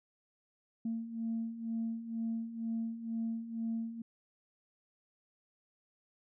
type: beating tone pair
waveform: sine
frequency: 225.9 / 228 Hz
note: A3 / A#3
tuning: +46 / -38 cents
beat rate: 2.1 Hz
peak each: -40 / -35 dBFS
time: 0.85-4.02 s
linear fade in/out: 5 ms
effects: tanh soft clip ceiling -28 dBFS